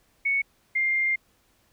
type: tone pair in turn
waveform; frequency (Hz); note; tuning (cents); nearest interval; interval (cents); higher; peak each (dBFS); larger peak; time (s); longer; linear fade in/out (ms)
sine; 2217 / 2109; C#7 / C7; 0 / +13; minor second; 87; first; -21; neither; 0.25-0.42 / 0.75-1.16; second; 10
effects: pink hiss -65 dBFS RMS until 1.72 s